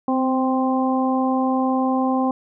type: harmonic tone with a mistuned harmonic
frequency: 261.6 Hz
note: C4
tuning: in tune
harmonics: 1 / 2 / 3 / 4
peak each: -19 / -26 / -24 / -27 dBFS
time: 0.08-2.31 s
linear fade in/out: 2 ms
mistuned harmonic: 1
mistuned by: -17 cents
effects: none